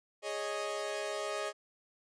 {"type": "chord", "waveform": "sawtooth", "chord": "Ab suspended fourth", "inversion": "none", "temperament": "equal", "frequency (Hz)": [415.3, 554.4, 622.3], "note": ["Ab4", "Db5", "Eb5"], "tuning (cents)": [0, 0, 0], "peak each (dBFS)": [-36, -37, -34], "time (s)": [0.22, 1.53], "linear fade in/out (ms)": 50, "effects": ["resampled to 22050 Hz"]}